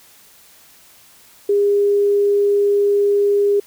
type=tone; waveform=sine; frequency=405.9 Hz; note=G#4; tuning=40 cents flat; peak=-12 dBFS; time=1.49-3.6 s; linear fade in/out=5 ms; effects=white hiss -48 dBFS RMS until 3.66 s